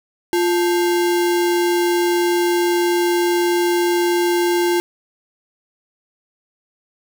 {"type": "tone with sample-and-hold", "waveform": "sine", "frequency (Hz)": 349.2, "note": "F4", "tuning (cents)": 0, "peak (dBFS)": -14, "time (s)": [0.33, 4.8], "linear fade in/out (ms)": 0, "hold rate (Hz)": 1225, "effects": []}